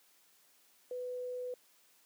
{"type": "tone", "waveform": "sine", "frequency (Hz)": 498, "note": "B4", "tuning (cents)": 14, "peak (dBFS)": -37, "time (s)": [0.91, 1.54], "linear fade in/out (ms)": 2, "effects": ["white hiss -67 dBFS RMS until 2.05 s", "high-pass 200 Hz 12 dB/octave"]}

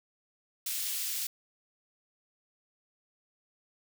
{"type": "high-pass noise", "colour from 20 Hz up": "white", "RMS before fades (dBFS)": -34, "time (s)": [0.66, 1.27], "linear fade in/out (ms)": 5, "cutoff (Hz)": 2800, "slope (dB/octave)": 12, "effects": []}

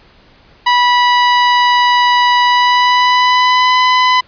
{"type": "tone with pitch glide", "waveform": "sawtooth", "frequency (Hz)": [979, 1006.5], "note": ["B5", "B5"], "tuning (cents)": [-15, 33], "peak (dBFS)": -4, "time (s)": [0.66, 4.21], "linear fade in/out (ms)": 10, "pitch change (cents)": 48, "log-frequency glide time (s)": [2.43, 3.77], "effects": ["pink hiss -46 dBFS RMS until 4.27 s", "resampled to 11025 Hz"]}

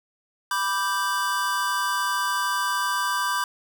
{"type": "chord", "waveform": "square", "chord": "G major", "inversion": "first", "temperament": "equal", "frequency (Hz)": [987.8, 1174.7, 1568], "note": ["B5", "D6", "G6"], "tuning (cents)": [0, 0, 0], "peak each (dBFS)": -28, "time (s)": [0.51, 3.44], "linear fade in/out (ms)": 2, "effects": []}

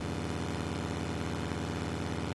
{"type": "chord", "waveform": "15% pulse", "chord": "E diminished seventh", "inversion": "none", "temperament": "just", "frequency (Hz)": [82.41, 98.89, 118.67, 142.4], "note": ["E2", "G2", "Bb2", "Db3"], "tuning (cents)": [0, 16, 31, 47], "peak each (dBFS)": [-30, -33, -36, -34], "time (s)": [0, 2.33], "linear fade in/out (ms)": 5, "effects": ["low-pass 10000 Hz 12 dB/octave", "AAC 32 kbps"]}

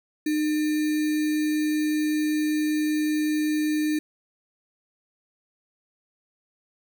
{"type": "tone with sample-and-hold", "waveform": "sine", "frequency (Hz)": 305.2, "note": "D#4", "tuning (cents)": -33, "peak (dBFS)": -21, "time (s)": [0.26, 3.99], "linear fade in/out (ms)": 5, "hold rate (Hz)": 2100, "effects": []}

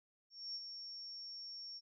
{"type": "tone with ADSR envelope", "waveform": "sine", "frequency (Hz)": 5490, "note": "F8", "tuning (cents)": -31, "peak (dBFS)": -40, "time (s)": [0.3, 1.81], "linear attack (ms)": 250, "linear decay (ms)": 43, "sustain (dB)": -6, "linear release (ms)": 41, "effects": []}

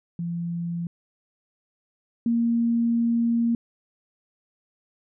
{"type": "tone pair in turn", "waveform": "sine", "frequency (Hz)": [170.7, 233.2], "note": ["F3", "A#3"], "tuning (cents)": [-39, 1], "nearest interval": "perfect fourth", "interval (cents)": 540, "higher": "second", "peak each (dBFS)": [-26, -19], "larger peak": "second", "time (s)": [[0.19, 0.87], [2.26, 3.55]], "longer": "second", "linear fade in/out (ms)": 2, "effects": []}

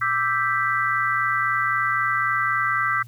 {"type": "chord", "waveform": "sine", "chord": "E minor seventh", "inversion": "third", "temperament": "equal", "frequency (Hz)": [1174.7, 1318.5, 1568, 1975.5], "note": ["D6", "E6", "G6", "B6"], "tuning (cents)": [0, 0, 0, 0], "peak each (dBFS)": -25, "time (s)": [0.01, 3.03], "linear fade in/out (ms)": 10, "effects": ["added 118 Hz sine -40 dBFS peak until 3.07 s", "white hiss -58 dBFS RMS until 3.07 s"]}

